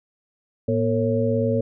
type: tone cluster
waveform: sine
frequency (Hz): 111.5 / 239.6 / 452.6 / 550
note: A2 / A#3 / A4 / C#5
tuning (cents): +23 / +48 / +49 / -14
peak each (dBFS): -24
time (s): 0.68-1.61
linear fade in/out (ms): 5
effects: none